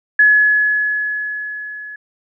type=tone with level ramp; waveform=sine; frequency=1698 Hz; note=G#6; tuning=38 cents sharp; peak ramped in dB=-6 to -29 dBFS; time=0.19-1.96 s; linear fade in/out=5 ms; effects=none